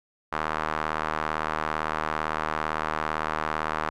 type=tone with band-pass filter; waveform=sawtooth; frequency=77.78 Hz; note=D#2; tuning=in tune; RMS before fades=-29 dBFS; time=0.32-3.9 s; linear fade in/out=10 ms; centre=1200 Hz; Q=1.9; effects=none